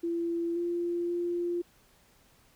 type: tone with pitch steps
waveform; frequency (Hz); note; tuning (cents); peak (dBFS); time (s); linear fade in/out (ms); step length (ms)
sine; 338.6 / 345.7 / 347.8; E4 / F4 / F4; +46 / -18 / -7; -28; 0.03-1.62; 10; 530
effects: pink hiss -63 dBFS RMS until 2.55 s